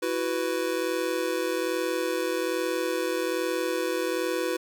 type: chord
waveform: square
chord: E suspended second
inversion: none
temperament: just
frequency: 329.6 / 370.8 / 494.4 Hz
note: E4 / F#4 / B4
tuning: 0 / +4 / +2 cents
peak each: -32 / -31 / -30 dBFS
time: 0.02-4.57 s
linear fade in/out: 10 ms
effects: none